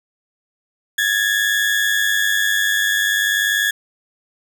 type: tone pair together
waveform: 35% pulse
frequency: 1661.2 / 1761.6 Hz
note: G#6 / A6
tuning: 0 / +2 cents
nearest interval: minor second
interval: 102 cents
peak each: -16 / -18 dBFS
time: 0.98-3.71 s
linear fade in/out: 5 ms
effects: none